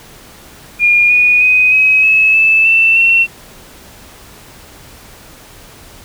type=tone with pitch steps; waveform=sine; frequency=2422 / 2461 / 2502 / 2542 / 2584 / 2626 / 2669 / 2712 Hz; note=D#7 / D#7 / D#7 / D#7 / E7 / E7 / E7 / E7; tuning=-47 / -20 / +9 / +36 / -35 / -7 / +21 / +49 cents; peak=-6 dBFS; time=0.79-3.27 s; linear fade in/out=50 ms; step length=310 ms; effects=pink hiss -38 dBFS RMS until 6.04 s